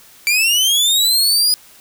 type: linear sweep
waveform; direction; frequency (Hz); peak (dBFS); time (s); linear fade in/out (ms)
sawtooth; up; 2316 to 4978; -9; 0.27-1.54; 0
effects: white hiss -45 dBFS RMS until 1.8 s